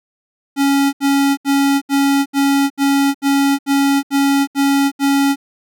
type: tone bursts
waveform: square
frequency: 278.1 Hz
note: C#4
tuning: 6 cents sharp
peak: -12 dBFS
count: 11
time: 0.56-5.36 s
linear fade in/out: 50 ms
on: 370 ms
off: 73 ms
effects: none